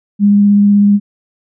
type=tone with vibrato; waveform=sine; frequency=203.5 Hz; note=G#3; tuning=35 cents flat; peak=-5 dBFS; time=0.19-1 s; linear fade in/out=50 ms; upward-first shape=triangle; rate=16 Hz; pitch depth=12 cents each way; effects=none